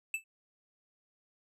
square tone with exponential decay, 2637 Hz, E7, in tune, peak -28 dBFS, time 0.14-0.24 s, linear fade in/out 2 ms, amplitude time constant 20 ms, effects low-pass 12000 Hz 12 dB/octave

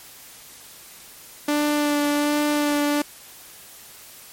sawtooth tone with vibrato, 293.7 Hz, D4, in tune, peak -15 dBFS, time 1.48-3.02 s, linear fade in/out 5 ms, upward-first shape sine, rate 1.3 Hz, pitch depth 14 cents each way, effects white hiss -44 dBFS RMS until 4.32 s + MP3 64 kbps

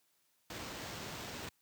pink noise with sample-and-hold, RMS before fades -44 dBFS, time 0.5-1.49 s, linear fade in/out 2 ms, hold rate 11025 Hz, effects white hiss -75 dBFS RMS until 1.61 s + high-pass 80 Hz 12 dB/octave

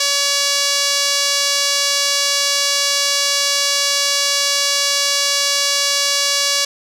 sawtooth tone with band-pass filter, 566 Hz, C#5, 36 cents sharp, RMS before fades -17 dBFS, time 0-6.65 s, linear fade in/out 5 ms, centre 5200 Hz, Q 1.7, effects none

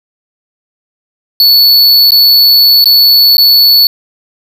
square tone with dropouts, 4435 Hz, C#8, in tune, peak -3 dBFS, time 1.4-3.87 s, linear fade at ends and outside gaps 1 ms, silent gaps 2.107-2.119 / 2.842-2.857 / 3.37-3.381 s, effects none

